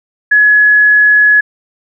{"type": "tone", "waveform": "sine", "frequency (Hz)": 1692, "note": "G#6", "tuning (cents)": 32, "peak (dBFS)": -4, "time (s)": [0.31, 1.41], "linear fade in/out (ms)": 10, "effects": []}